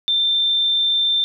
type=tone; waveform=sine; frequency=3573 Hz; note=A7; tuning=26 cents sharp; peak=-15 dBFS; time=0.08-1.24 s; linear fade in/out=0 ms; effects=none